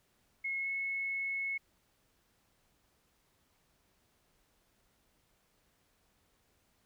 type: tone with pitch glide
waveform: sine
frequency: 2172 to 2191 Hz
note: C#7 to C#7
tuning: -36 to -21 cents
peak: -33 dBFS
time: 0.44-1.58 s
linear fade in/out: 10 ms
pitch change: +15 cents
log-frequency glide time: 0.6-0.68 s
effects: pink hiss -73 dBFS RMS until 6.85 s